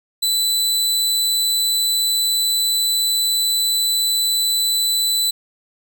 sawtooth tone, 3993 Hz, B7, 18 cents sharp, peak -13 dBFS, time 0.22-5.31 s, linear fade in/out 10 ms, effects none

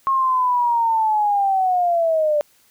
sine linear sweep, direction down, 1084 to 585 Hz, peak -15 dBFS, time 0.07-2.41 s, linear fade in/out 0 ms, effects white hiss -57 dBFS RMS until 2.7 s

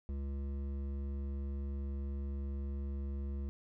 sine tone with hard clipping, 69.3 Hz, C#2, in tune, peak -38 dBFS, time 0.09-3.49 s, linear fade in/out 0 ms, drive 11 dB, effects none

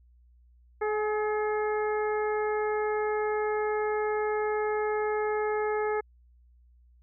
harmonic tone with a mistuned harmonic, 425.9 Hz, G#4, 44 cents sharp, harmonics 1 / 2 / 3 / 4 / 5, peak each -27 / -33 / -37 / -39 / -41 dBFS, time 0.81-6.01 s, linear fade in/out 10 ms, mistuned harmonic 2, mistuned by -17 cents, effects added 60 Hz sine -56 dBFS peak until 7.02 s

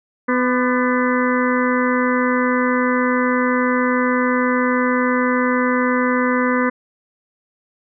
harmonic tone with a mistuned harmonic, 250.9 Hz, B3, 28 cents sharp, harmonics 1 / 2 / 4 / 5 / 6 / 7 / 8, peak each -18 / -21 / -24 / -25 / -26 / -26 / -27 dBFS, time 0.28-6.7 s, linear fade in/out 10 ms, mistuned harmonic 5, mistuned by -65 cents, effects none

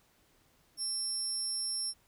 25% pulse tone, 5400 Hz, E8, 41 cents sharp, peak -28 dBFS, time 0.77-1.94 s, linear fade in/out 50 ms, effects pink hiss -68 dBFS RMS until 2.07 s

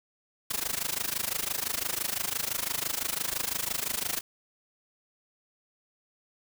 white noise with amplitude modulation, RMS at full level -28 dBFS, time 0.5-4.21 s, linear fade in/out 10 ms, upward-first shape sine, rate 25.9 Hz, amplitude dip 90%, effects none

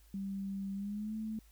sine tone with pitch glide, 195.8 to 218.5 Hz, G3 to A3, -2 to -12 cents, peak -36 dBFS, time 0.14-1.39 s, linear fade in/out 2 ms, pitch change +190 cents, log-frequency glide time 0.74-1.15 s, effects added 52 Hz sine -59 dBFS peak until 1.51 s + white hiss -68 dBFS RMS until 1.51 s

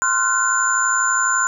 sine tone cluster, 1047 / 1393 / 1505 / 7080 Hz, C6 / F6 / F#6 / A8, +1 / -5 / +29 / +10 cents, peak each -21 dBFS, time 0.02-1.47 s, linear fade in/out 0 ms, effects none

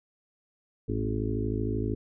harmonic tone with a mistuned harmonic, 53 Hz, G#1, 36 cents sharp, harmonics 1 / 2 / 4 / 5 / 6 / 7 / 8, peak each -34 / -31 / -37 / -34 / -37 / -37 / -36 dBFS, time 0.88-1.95 s, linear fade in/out 10 ms, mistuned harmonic 2, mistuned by +48 cents, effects none

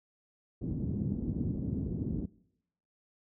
white low-pass noise, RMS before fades -33 dBFS, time 0.61-2.26 s, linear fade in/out 10 ms, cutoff 260 Hz, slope 24 dB/octave, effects noise-tail reverb RT60 0.8 s tail -23 dB re dry + high-pass 60 Hz 12 dB/octave

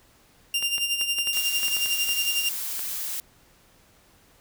sawtooth tone with tremolo, 2793 Hz, F7, 1 cent flat, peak -18 dBFS, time 0.54-2.49 s, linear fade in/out 2 ms, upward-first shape sine, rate 11 Hz, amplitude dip 60%
clicks, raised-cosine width 0.3 ms, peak -21 dBFS, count 12, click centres 0.626 / 0.781 / 1.013 / 1.186 / 1.273 / 1.372 / 1.632 / 1.682 / 1.767 / 1.86 / 2.091 / 2.793 s
blue noise, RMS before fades -31 dBFS, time 1.33-3.2 s, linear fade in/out 0 ms
effects pink hiss -58 dBFS RMS until 4.4 s

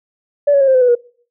sine tone with pitch steps, 577 / 559.6 / 542.7 / 526.4 / 510.5 / 495.1 / 480.2 Hz, D5 / C#5 / C#5 / C5 / C5 / B4 / B4, -31 / +16 / -37 / +10 / -43 / +4 / -49 cents, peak -7 dBFS, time 0.47-0.953 s, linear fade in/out 10 ms, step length 69 ms, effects noise-tail reverb RT60 0.5 s tail -24 dB re dry + tanh soft clip ceiling -3 dBFS

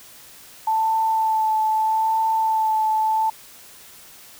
sine tone with vibrato, 880 Hz, A5, in tune, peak -17 dBFS, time 0.67-3.3 s, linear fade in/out 5 ms, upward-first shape sine, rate 0.79 Hz, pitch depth 17 cents each way, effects white hiss -45 dBFS RMS until 4.39 s

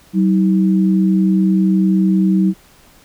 sine tone pair together, 190 / 319.5 Hz, F#3 / D#4, +46 / +46 cents, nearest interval major sixth, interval 900 cents, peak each -11 / -18 dBFS, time 0.13-2.54 s, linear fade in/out 50 ms, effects pink hiss -48 dBFS RMS until 3.04 s

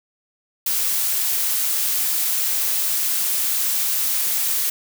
blue noise, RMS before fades -21 dBFS, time 0.66-4.7 s, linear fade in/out 5 ms, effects none

